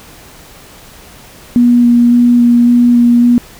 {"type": "tone with vibrato", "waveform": "sine", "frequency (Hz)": 240.3, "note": "B3", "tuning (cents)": -47, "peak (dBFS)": -4, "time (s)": [1.56, 3.38], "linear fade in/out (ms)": 0, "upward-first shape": "square", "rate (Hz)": 1.8, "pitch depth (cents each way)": 9, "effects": ["pink hiss -37 dBFS RMS until 3.59 s"]}